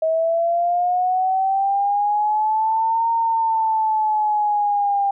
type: linear two-way sweep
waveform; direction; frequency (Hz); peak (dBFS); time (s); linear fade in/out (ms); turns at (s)
sine; up then down; 637 to 921 to 795; -16; 0.02-5.11; 5; 3.1
effects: none